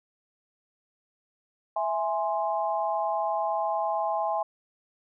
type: chord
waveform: sine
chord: E augmented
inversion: none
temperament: equal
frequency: 659.3 / 830.6 / 1046.5 Hz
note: E5 / G#5 / B#5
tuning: 0 / 0 / 0 cents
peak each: -29 / -28 / -32 dBFS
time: 1.76-4.43 s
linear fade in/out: 5 ms
effects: none

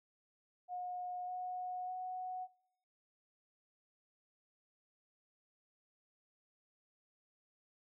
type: tone with pitch steps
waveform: sine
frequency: 722 / 730 / 738 Hz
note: F#5 / F#5 / F#5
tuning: -43 / -24 / -5 cents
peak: -39 dBFS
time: 0.68-2.48 s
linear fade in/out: 50 ms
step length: 600 ms
effects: noise-tail reverb RT60 0.9 s tail -22 dB re dry

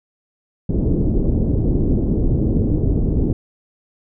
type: low-pass noise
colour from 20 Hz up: pink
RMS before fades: -17 dBFS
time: 0.69-3.33 s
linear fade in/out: 5 ms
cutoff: 390 Hz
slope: 24 dB/octave
effects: none

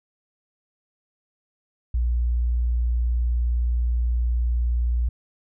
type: tone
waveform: sine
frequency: 59.6 Hz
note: A#1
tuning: 39 cents sharp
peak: -19 dBFS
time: 1.94-5.09 s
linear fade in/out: 5 ms
effects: none

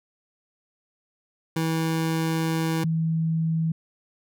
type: tone pair in turn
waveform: 25% pulse / sine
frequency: 162 / 162 Hz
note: E3 / E3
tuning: -30 / -30 cents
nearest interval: unison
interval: 0 cents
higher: neither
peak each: -19 / -21 dBFS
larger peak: first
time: 1.56-2.84 / 2.84-3.72 s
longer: first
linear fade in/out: 5 ms
effects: none

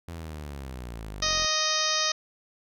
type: linear sweep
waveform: sawtooth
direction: down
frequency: 85.6 to 40.6 Hz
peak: -32 dBFS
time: 0.08-1.46 s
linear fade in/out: 0 ms
type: harmonic tone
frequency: 622.3 Hz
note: D#5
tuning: in tune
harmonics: 1 / 2 / 3 / 4 / 5 / 6 / 7 / 8 / 9 / 10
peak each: -35 / -31 / -33 / -36 / -35 / -31 / -35 / -31 / -31 / -33 dBFS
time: 1.22-2.12 s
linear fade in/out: 5 ms
effects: none

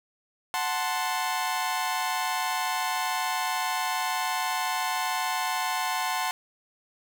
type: chord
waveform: sawtooth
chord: F# diminished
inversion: none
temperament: equal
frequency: 740 / 880 / 1046.5 Hz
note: F#5 / A5 / C6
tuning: 0 / 0 / 0 cents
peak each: -27 dBFS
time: 0.54-6.31 s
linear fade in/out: 0 ms
effects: 10-bit

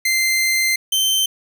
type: tone pair in turn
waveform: sawtooth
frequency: 2082 / 3102 Hz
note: C7 / G7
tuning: -9 / -19 cents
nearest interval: perfect fifth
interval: 690 cents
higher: second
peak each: -12 dBFS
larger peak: neither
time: 0.05-0.76 / 0.92-1.26 s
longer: first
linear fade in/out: 5 ms
effects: none

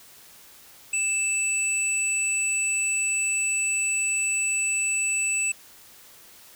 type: tone pair together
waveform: sine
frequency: 2637 / 7902 Hz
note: E7 / B8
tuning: 0 / 0 cents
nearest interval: octave + perfect fifth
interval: 1900 cents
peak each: -25 dBFS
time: 0.93-5.52 s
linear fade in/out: 5 ms
effects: white hiss -50 dBFS RMS until 6.55 s

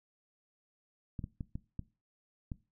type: clicks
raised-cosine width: 5 ms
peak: -26 dBFS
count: 6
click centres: 1.192 / 1.241 / 1.408 / 1.555 / 1.793 / 2.518 s
effects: noise-tail reverb RT60 0.3 s tail -19 dB re dry

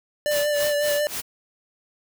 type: tone with vibrato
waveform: square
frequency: 587.3 Hz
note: D5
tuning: in tune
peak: -21 dBFS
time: 0.26-1.07 s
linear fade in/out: 0 ms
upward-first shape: sine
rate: 5.5 Hz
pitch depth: 23 cents each way
type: noise with tremolo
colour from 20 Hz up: white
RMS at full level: -29 dBFS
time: 0.3-1.22 s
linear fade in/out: 20 ms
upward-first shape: sine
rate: 3.7 Hz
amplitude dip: 100%
effects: none

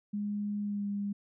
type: tone with pitch glide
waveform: sine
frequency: 206.1 to 202.3 Hz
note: G#3 to G#3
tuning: -13 to -45 cents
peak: -31 dBFS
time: 0.13-1.13 s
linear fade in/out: 10 ms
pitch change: -32 cents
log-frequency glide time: 0.61-0.87 s
effects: none

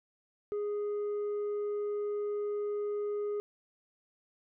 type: tone with tanh clipping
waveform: sine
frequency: 413.8 Hz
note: G#4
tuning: 6 cents flat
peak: -32 dBFS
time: 0.52-3.4 s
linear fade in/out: 0 ms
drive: 3 dB
effects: none

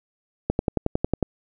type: click train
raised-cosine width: 2 ms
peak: -7 dBFS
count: 9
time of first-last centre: 0.5-1.227 s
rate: 11 Hz
effects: none

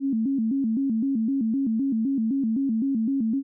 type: tone with vibrato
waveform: sine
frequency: 246.9 Hz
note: B3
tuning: in tune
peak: -21 dBFS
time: 0-3.43 s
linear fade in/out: 50 ms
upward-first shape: square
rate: 3.9 Hz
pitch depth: 180 cents each way
effects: none

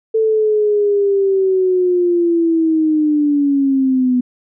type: linear sweep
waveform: sine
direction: down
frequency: 445.1 to 246.9 Hz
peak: -11 dBFS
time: 0.14-4.21 s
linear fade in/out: 10 ms
effects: none

